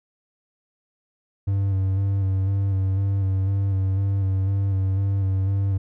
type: tone with vibrato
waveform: triangle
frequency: 97 Hz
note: G2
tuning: 18 cents flat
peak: -17 dBFS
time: 1.47-5.78 s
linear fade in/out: 10 ms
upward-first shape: square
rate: 2 Hz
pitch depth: 26 cents each way
effects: none